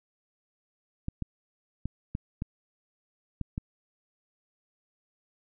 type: clicks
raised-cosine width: 5 ms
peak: -19 dBFS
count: 7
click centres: 1.084 / 1.223 / 1.856 / 2.151 / 2.421 / 3.413 / 3.579 s
effects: none